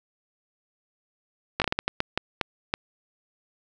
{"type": "slowing click train", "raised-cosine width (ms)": 0.3, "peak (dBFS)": -7, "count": 11, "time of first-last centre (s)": [1.6, 2.739], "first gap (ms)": 18, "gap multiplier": 1.38, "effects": []}